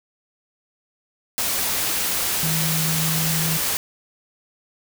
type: tone in noise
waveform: sine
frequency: 160 Hz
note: D#3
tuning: 49 cents sharp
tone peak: -23 dBFS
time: 2.43-3.57 s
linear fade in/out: 0 ms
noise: white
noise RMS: -23 dBFS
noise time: 1.38-3.77 s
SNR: -3 dB
effects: none